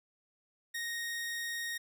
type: tone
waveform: sawtooth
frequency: 1864.7 Hz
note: A#6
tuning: in tune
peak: -32 dBFS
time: 0.74-1.78 s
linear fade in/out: 10 ms
effects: none